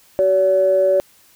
sine tone pair together, 378.3 / 569.6 Hz, F#4 / C#5, +38 / +47 cents, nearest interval perfect fifth, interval 709 cents, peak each -19 / -12 dBFS, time 0.19-1 s, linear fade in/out 0 ms, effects tanh soft clip ceiling -5 dBFS + white hiss -52 dBFS RMS until 1.35 s

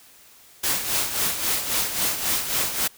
white noise with tremolo, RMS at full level -22 dBFS, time 0.63-2.88 s, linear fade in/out 10 ms, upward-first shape sine, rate 3.7 Hz, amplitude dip 60%, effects white hiss -51 dBFS RMS until 2.97 s

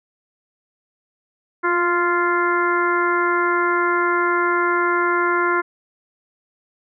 harmonic tone with a mistuned harmonic, 348 Hz, F4, 6 cents flat, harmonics 1 / 2 / 3 / 4 / 5 / 6, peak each -21 / -31 / -21 / -21 / -27 / -29 dBFS, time 1.63-5.62 s, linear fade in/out 20 ms, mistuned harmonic 1, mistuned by +18 cents, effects none

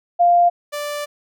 sine / sawtooth tone pair in turn, 698 / 586.9 Hz, F5 / D5, -1 / -1 cents, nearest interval minor third, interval 300 cents, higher first, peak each -10 / -20 dBFS, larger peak first, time 0.19-0.5 / 0.72-1.06 s, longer second, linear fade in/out 20 ms, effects none

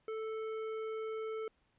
triangle tone with hard clipping, 440 Hz, A4, in tune, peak -39 dBFS, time 0.08-1.48 s, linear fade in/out 2 ms, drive 14 dB, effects pink hiss -75 dBFS RMS until 1.78 s + resampled to 8000 Hz

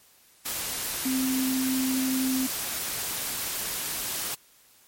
sine tone in noise, 261.4 Hz, C4, 1 cent flat, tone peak -24 dBFS, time 1.05-2.47 s, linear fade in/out 10 ms, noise white, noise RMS -31 dBFS, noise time 0.45-4.35 s, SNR +4 dB, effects white hiss -58 dBFS RMS until 4.87 s + MP3 64 kbps

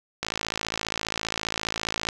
click train, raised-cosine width 0.2 ms, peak -9 dBFS, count 103, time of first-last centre 0.23-2.088 s, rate 54.9 Hz, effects none

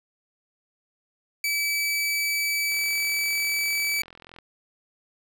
sawtooth tone, 2300 Hz, D7, 37 cents flat, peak -20 dBFS, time 1.44-4.02 s, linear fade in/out 2 ms
click train, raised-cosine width 0.3 ms, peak -29 dBFS, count 72, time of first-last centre 2.72-4.387 s, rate 42.6 Hz
effects none

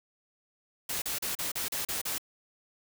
white noise bursts, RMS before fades -33 dBFS, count 8, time 0.89-2.182 s, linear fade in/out 5 ms, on 130 ms, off 36 ms, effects none

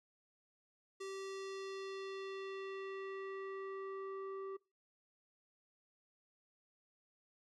square tone with low-pass filter sweep, 387.9 Hz, G4, 18 cents flat, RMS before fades -45 dBFS, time 1-4.57 s, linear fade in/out 10 ms, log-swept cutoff 7600 to 1000 Hz, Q 1.4, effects noise-tail reverb RT60 0.3 s tail -24 dB re dry

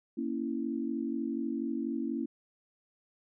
sine chord, A# diminished, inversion none, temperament equal, 233.1 / 277.2 / 329.6 Hz, A#3 / C#4 / E4, 0 / 0 / 0 cents, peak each -35 / -35 / -36 dBFS, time 0.17-2.26 s, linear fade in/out 10 ms, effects none

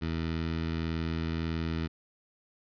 15% pulse tone with notch filter, 81.7 Hz, E2, 15 cents flat, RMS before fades -32 dBFS, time 0.01-1.88 s, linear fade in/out 20 ms, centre 770 Hz, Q 1.6, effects resampled to 11025 Hz

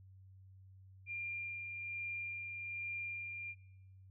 sine tone with tremolo, 2394 Hz, D7, 33 cents sharp, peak -39 dBFS, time 1.06-3.55 s, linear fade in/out 50 ms, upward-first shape sine, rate 1.2 Hz, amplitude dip 35%, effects noise-tail reverb RT60 0.9 s tail -20 dB re dry + added 95 Hz sine -56 dBFS peak until 4.1 s

